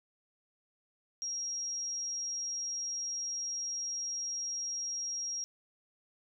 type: tone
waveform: sine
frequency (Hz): 5620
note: F8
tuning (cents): +10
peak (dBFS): -34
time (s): 1.22-5.44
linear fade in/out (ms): 0
effects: none